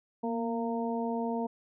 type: harmonic tone with a mistuned harmonic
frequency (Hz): 230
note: A#3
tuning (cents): -23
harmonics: 1 / 2 / 3 / 4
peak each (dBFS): -32 / -35 / -37 / -38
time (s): 0.23-1.47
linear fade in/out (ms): 10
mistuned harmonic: 1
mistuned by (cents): +35
effects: none